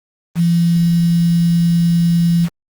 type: tone with quantisation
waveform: sine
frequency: 170 Hz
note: F3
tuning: 46 cents flat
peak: -10 dBFS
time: 0.35-2.49 s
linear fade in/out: 50 ms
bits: 5
effects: Opus 24 kbps